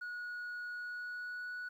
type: tone with pitch glide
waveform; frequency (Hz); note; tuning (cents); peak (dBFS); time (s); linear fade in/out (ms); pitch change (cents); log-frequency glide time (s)
sine; 1456 to 1472.1; F#6 to F#6; -28 to -9; -37; 0.01-1.69; 10; +19; 0.71-1.53
effects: tanh soft clip ceiling -39 dBFS + 12-bit